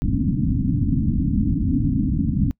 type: low-pass noise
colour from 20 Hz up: white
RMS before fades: -20 dBFS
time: 0.02-2.51 s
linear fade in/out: 0 ms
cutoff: 290 Hz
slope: 96 dB/octave
effects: noise-tail reverb RT60 0.1 s tail -24 dB re dry